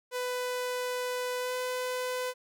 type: tone with pitch glide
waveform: sawtooth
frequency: 498.4 to 503.6 Hz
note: B4 to B4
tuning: +16 to +34 cents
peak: -27 dBFS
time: 0.11-2.34 s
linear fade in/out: 50 ms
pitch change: +18 cents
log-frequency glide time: 1.39-1.54 s
effects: none